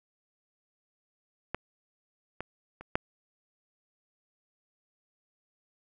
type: clicks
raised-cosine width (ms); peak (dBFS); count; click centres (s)
0.5; -16 / -20 / -29 / -10; 4; 1.546 / 2.406 / 2.81 / 2.955
effects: none